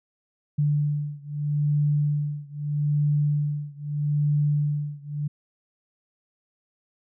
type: beating tone pair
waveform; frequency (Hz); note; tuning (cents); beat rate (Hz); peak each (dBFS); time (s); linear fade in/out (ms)
sine; 146.83 / 147.62; D3 / D3; 0 / +9; 0.79; -24 / -25; 0.58-5.28; 10
effects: none